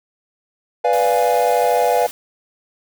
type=chord; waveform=triangle; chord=B diminished seventh; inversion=none; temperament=equal; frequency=493.9 / 587.3 / 698.5 / 830.6 Hz; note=B4 / D5 / F5 / Ab5; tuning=0 / 0 / 0 / 0 cents; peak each=-16 / -19 / -16 / -18 dBFS; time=0.84-2.07 s; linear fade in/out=10 ms
type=noise; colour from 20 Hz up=white; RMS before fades=-33 dBFS; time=0.93-2.11 s; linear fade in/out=0 ms
effects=none